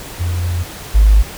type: tone pair in turn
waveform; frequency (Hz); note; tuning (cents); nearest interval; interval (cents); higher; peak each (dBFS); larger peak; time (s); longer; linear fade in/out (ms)
sine; 87.31 / 51.91; F2 / G#1; 0 / 0; major sixth; 900; first; -15 / -5; second; 0.19-0.64 / 0.94-1.23; first; 20
effects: pink hiss -31 dBFS RMS until 1.37 s

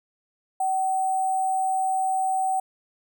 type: tone with sample-and-hold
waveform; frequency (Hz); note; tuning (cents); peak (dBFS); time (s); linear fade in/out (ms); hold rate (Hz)
sine; 760; F#5; +46; -21; 0.6-2.6; 5; 8820
effects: none

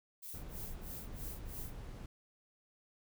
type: noise with tremolo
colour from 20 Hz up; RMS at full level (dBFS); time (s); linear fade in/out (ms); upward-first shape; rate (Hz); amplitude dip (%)
violet; -46; 0.22-1.75; 10; sine; 3.1; 100
type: noise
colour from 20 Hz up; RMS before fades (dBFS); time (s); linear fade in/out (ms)
brown; -46; 0.34-2.06; 2
effects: none

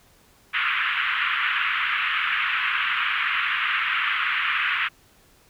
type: band-pass noise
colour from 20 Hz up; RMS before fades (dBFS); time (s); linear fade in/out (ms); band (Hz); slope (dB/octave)
pink; -24; 0.53-4.89; 20; 1200 to 3000; 48
effects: pink hiss -57 dBFS RMS until 5.49 s

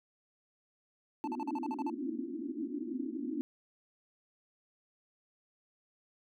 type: tone bursts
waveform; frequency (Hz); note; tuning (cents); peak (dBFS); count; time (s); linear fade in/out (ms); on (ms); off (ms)
triangle; 880; A5; 0; -34; 9; 1.24-1.899; 2; 35; 43
type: band-pass noise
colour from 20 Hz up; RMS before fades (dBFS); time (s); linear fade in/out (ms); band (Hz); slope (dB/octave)
pink; -38; 1.24-3.41; 0; 240 to 340; 96
effects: none

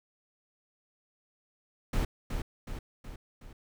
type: noise with echo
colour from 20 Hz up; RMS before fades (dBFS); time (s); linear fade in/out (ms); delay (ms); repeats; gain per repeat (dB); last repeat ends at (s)
brown; -28; 1.93-2.05; 5; 370; 4; -5; 3.53
effects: none

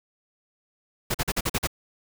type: noise bursts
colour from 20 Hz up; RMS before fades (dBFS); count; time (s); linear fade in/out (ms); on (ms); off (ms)
pink; -25; 7; 1.1-1.673; 10; 45; 43
effects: none

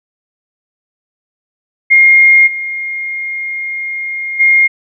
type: tone with level steps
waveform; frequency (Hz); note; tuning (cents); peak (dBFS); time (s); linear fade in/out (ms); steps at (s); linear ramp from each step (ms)
sine; 2131; C7; +31; -3 / -17 / -5; 1.9-4.68; 20; 2.46 / 4.39; 20
effects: none

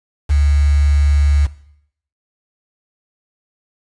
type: tone with quantisation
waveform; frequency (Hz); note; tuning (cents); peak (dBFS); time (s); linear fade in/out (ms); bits
sine; 72.1; D2; -31; -10; 0.29-1.47; 20; 5
effects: noise-tail reverb RT60 0.7 s tail -17 dB re dry + resampled to 22050 Hz

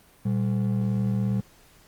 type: ring-modulated tone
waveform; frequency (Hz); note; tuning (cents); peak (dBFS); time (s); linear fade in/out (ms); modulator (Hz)
triangle; 156.3; D#3; +8; -17; 0.25-1.41; 10; 38.6
effects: pink hiss -56 dBFS RMS until 1.87 s + Opus 32 kbps

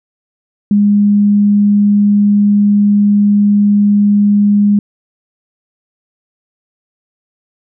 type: tone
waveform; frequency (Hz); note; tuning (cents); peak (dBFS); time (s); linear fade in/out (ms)
sine; 204.9; G#3; -23; -6; 0.71-4.79; 2
effects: none

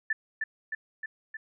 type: tone with echo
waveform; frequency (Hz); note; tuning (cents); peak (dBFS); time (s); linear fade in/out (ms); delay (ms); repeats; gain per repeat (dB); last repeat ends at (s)
sine; 1760; A6; 0; -24; 0.1-0.13; 5; 310; 4; -3; 1.37
effects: none

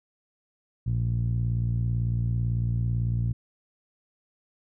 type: tone with low-pass filter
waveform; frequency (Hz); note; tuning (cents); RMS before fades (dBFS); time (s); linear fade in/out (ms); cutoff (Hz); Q
10% pulse; 58; A#1; -8; -26; 0.86-3.33; 10; 120; 2.9
effects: none

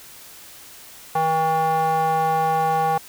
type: tone with band-pass filter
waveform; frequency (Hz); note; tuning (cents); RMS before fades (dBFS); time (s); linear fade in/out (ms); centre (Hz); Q
square; 160; D#3; +49; -20; 1.15-2.98; 5; 860; 4.4
effects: white hiss -43 dBFS RMS until 3.08 s

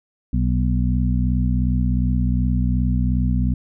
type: harmonic tone with a mistuned harmonic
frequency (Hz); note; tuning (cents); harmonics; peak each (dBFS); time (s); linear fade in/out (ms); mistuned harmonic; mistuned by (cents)
62.7; B1; +27; 1 / 2 / 3 / 4; -19 / -22 / -24 / -25; 0.33-3.54; 5; 4; -42
effects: none

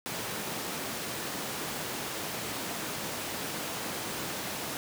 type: high-pass noise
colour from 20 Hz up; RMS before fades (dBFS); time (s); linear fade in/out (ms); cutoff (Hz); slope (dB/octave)
pink; -36; 0.06-4.77; 0; 170; 12
effects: none

